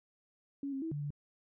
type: tone with pitch steps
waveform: sine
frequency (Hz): 279.3 / 269.5 / 324.6 / 146.1 / 145.1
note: C#4 / C#4 / E4 / D3 / D3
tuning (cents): +13 / -49 / -27 / -9 / -21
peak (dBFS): -35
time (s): 0.63-1.105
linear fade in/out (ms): 2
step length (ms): 95
effects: none